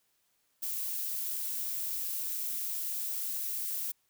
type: noise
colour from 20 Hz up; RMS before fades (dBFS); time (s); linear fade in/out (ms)
violet; -35; 0.62-3.92; 10
effects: white hiss -74 dBFS RMS until 4.09 s